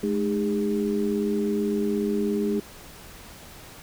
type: tone cluster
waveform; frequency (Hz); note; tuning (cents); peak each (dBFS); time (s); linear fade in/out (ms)
sine; 211.3 / 307.8 / 405.3; G#3 / D#4 / G#4; +30 / -19 / -42; -25 / -30 / -26; 0.03-2.6; 5
effects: pink hiss -45 dBFS RMS until 3.82 s